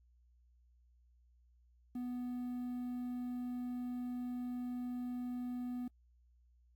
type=tone with quantisation; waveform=triangle; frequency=246.9 Hz; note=B3; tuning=in tune; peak=-36 dBFS; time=1.95-5.88 s; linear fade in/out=5 ms; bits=11; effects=added 60 Hz sine -65 dBFS peak until 6.75 s + AAC 64 kbps